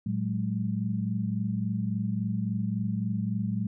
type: tone cluster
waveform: sine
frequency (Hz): 112.9 / 185.2 / 208.8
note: A2 / F#3 / G#3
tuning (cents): +45 / +2 / +10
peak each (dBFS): -31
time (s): 0.06-3.67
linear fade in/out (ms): 5
effects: none